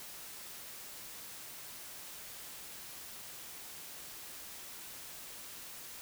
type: silence
effects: white hiss -48 dBFS RMS until 6.01 s